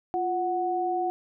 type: tone pair together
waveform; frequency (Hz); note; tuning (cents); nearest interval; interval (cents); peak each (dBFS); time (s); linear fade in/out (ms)
sine; 349.2 / 739; F4 / F#5; 0 / -2; octave + minor second; 1298; -29 / -26; 0.14-1.1; 0
effects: none